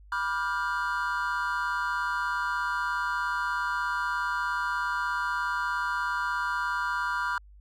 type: chord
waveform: triangle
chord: G dominant seventh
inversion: first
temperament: just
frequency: 980 / 1176 / 1411.2 / 1568 Hz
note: B5 / D6 / F6 / G6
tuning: -14 / +2 / +18 / 0 cents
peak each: -30 / -32 / -29 / -33 dBFS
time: 0.12-7.38 s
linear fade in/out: 2 ms
effects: added 50 Hz sine -49 dBFS peak until 7.6 s